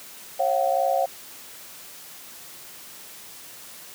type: tone cluster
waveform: sine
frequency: 544 / 694 / 757 Hz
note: C#5 / F5 / F#5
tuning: -33 / -11 / +39 cents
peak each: -24 dBFS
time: 0.39-1.06 s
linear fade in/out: 10 ms
effects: white hiss -43 dBFS RMS until 3.94 s + high-pass 100 Hz 12 dB/octave